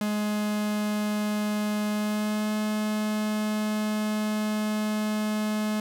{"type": "tone with pitch glide", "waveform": "45% pulse", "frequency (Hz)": [210.1, 213.2], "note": ["G#3", "G#3"], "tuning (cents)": [20, 46], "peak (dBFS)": -25, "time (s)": [0.01, 5.8], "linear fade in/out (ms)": 2, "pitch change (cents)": 26, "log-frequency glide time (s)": [1.92, 2.54], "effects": []}